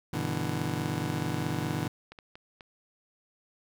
25% pulse chord, E minor seventh, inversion first, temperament just, 98.89 / 123.61 / 148.33 / 164.81 Hz, G2 / B2 / D3 / E3, +16 / +2 / +18 / 0 cents, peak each -34 / -31 / -31 / -31 dBFS, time 0.13-1.88 s, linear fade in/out 5 ms
clicks, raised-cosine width 0.3 ms, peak -30 dBFS, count 8, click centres 1.169 / 1.377 / 1.413 / 1.633 / 2.12 / 2.188 / 2.355 / 2.608 s
effects none

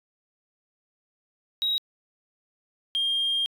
triangle tone pair in turn, 3817 / 3212 Hz, A#7 / G7, +40 / +41 cents, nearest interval minor third, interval 299 cents, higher first, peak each -20 dBFS, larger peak neither, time 1.62-1.78 / 2.95-3.46 s, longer second, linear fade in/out 0 ms, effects tanh soft clip ceiling -19 dBFS

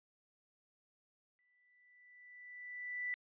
sine tone with exponential growth, 1977 Hz, B6, 1 cent sharp, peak -35 dBFS, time 1.39-3.14 s, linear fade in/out 0 ms, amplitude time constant 380 ms, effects resampled to 8000 Hz

